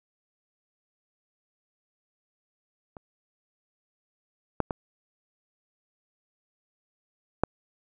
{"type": "clicks", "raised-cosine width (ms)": 1, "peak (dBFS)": [-28, -9, -15, -7], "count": 4, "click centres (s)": [2.968, 4.603, 4.708, 7.436], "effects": []}